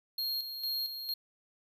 square tone with tremolo, 4245 Hz, C8, 24 cents sharp, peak -32 dBFS, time 0.18-1.14 s, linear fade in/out 5 ms, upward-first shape square, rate 2.2 Hz, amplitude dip 55%, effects 12-bit

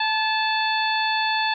harmonic tone with a mistuned harmonic, 877 Hz, A5, 6 cents flat, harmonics 1 / 2 / 3 / 4 / 5, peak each -23 / -26 / -28 / -29 / -30 dBFS, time 0-1.54 s, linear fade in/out 5 ms, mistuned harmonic 2, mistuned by -28 cents, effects none

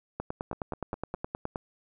two click trains, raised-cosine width 1 ms, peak -24 / -18 dBFS, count 4 / 14, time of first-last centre 0.53-1.146 / 0.2-1.558 s, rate 4.87 / 9.57 Hz, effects none

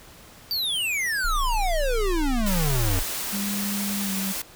square exponential sweep, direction down, 4700 to 88.7 Hz, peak -24 dBFS, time 0.51-2.99 s, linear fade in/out 0 ms
sine tone, 29 Hz, A#0, 8 cents flat, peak -23 dBFS, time 1.24-3.03 s, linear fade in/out 10 ms
white high-pass noise, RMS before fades -30 dBFS, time 2.46-4.42 s, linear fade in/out 5 ms, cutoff 160 Hz, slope 48 dB/octave
sine tone with pitch glide, 201.4 to 193.53 Hz, G3 to G3, +47 to -22 cents, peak -27 dBFS, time 3.32-4.33 s, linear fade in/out 20 ms, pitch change -69 cents, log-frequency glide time 4.04-4.11 s
effects pink hiss -48 dBFS RMS until 4.55 s

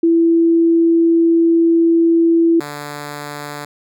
sine / 5% pulse tone pair in turn, 333 / 146.29 Hz, E4 / D3, +18 / -6 cents, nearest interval octave + major second, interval 1424 cents, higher first, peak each -9 / -15 dBFS, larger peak first, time 0.03-2.6 / 2.6-3.65 s, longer first, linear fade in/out 5 ms, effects none

